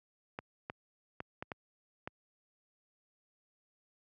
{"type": "clicks", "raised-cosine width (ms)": 0.5, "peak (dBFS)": -24, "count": 6, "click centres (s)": [0.389, 0.699, 1.204, 1.425, 1.518, 2.075], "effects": ["high-pass 80 Hz 12 dB/octave"]}